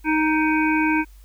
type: harmonic tone with a mistuned harmonic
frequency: 311.1 Hz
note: D#4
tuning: in tune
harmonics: 1 / 3 / 5 / 7 / 8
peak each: -19 / -24 / -26 / -27 / -28 dBFS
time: 0.04-1.05 s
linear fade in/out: 50 ms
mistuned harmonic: 7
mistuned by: +62 cents
effects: added 49 Hz sine -43 dBFS peak until 1.24 s + white hiss -58 dBFS RMS until 1.24 s